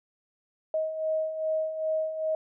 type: beating tone pair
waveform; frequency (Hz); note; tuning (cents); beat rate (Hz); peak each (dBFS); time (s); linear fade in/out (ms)
sine; 629 / 631.5; D#5 / D#5; +19 / +26; 2.5; -34 / -27; 0.74-2.35; 2
effects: none